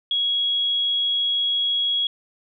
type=tone; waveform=sine; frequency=3322 Hz; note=G#7; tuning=in tune; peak=-19 dBFS; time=0.11-2.07 s; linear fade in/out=2 ms; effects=none